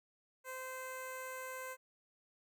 10% pulse tone with notch filter, 517 Hz, C5, 21 cents flat, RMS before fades -45 dBFS, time 0.44-1.77 s, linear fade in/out 50 ms, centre 3400 Hz, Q 1, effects none

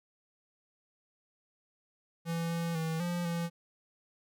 square tone with pitch steps, 167.1 / 168.1 / 161.4 / 174.6 / 169.6 Hz, E3 / E3 / E3 / F3 / E3, +24 / +34 / -36 / 0 / +50 cents, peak -32 dBFS, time 2.25-3.5 s, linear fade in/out 50 ms, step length 250 ms, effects none

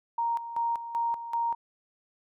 sine tone with tremolo, 932.3 Hz, A#5, in tune, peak -25 dBFS, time 0.18-1.55 s, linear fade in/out 5 ms, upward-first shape square, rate 2.6 Hz, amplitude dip 70%, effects none

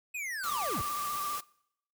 square linear sweep, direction down, 2570 to 34.65 Hz, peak -35 dBFS, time 0.14-0.82 s, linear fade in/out 10 ms
sine tone with vibrato, 1176 Hz, D6, 2 cents sharp, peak -32 dBFS, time 0.43-1.41 s, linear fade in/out 50 ms, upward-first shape sine, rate 15 Hz, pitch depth 36 cents each way
white noise, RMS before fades -40 dBFS, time 0.43-1.41 s, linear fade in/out 10 ms
effects noise-tail reverb RT60 0.7 s tail -23 dB re dry

